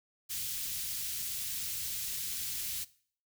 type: band-stop noise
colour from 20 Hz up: white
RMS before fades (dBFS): -37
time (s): 0.29-2.85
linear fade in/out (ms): 20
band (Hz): 130 to 2900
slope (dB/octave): 12
effects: noise-tail reverb RT60 0.5 s tail -19 dB re dry